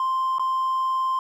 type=tone with dropouts; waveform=triangle; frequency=1046.5 Hz; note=C6; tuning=in tune; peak=-18 dBFS; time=0-1.19 s; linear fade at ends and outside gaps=2 ms; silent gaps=0.384-0.395 s; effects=tanh soft clip ceiling -16 dBFS